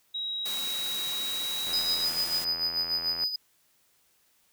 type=tone with pitch glide; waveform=sine; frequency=3834 to 3879 Hz; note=A#7 to B7; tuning=+48 to -32 cents; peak=-30 dBFS; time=0.14-2.05 s; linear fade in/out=10 ms; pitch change=+20 cents; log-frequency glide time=1.26-1.92 s
type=high-pass noise; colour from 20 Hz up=white; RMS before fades=-37 dBFS; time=0.45-2.45 s; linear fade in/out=10 ms; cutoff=120 Hz; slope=96 dB/octave
type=click train; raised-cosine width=0.5 ms; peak=-27 dBFS; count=133; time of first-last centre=1.67-3.236 s; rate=84.3 Hz
type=tone with tremolo; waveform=triangle; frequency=4978 Hz; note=D#8; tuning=in tune; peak=-23 dBFS; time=1.73-3.36 s; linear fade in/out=5 ms; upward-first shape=sine; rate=6.8 Hz; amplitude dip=65%
effects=white hiss -67 dBFS RMS until 4.52 s